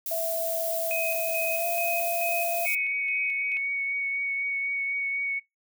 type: noise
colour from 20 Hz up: violet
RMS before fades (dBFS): -32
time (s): 0.06-2.75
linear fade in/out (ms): 2
type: tone with pitch glide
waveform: sine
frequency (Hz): 659.3 to 681.8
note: E5 to F5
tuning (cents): 0 to -42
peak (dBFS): -27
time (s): 0.11-2.66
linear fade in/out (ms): 5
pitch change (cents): +58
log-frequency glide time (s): 1.55-1.66
type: tone with tremolo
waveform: sine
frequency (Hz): 2519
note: D#7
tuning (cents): +21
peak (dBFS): -28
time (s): 0.91-3.57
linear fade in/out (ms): 0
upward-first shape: square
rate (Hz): 2.3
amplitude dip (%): 50
type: tone with vibrato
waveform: sine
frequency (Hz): 2229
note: C#7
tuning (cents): +9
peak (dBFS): -26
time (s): 2.65-5.4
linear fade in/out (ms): 20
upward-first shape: triangle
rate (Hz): 4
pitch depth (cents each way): 16
effects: noise-tail reverb RT60 0.2 s tail -24 dB re dry